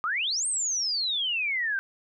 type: exponential two-way sweep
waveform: sine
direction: up then down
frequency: 1174.7 to 8760 to 1527 Hz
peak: -25 dBFS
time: 0.04-1.79 s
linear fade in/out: 0 ms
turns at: 0.47 s
effects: none